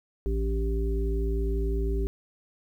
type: harmonic tone with a mistuned harmonic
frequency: 55.9 Hz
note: A1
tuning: 28 cents sharp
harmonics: 1 / 3 / 5 / 7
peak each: -25 / -38 / -38 / -32 dBFS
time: 0.26-2.07 s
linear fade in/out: 0 ms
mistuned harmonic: 3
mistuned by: -20 cents
effects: 10-bit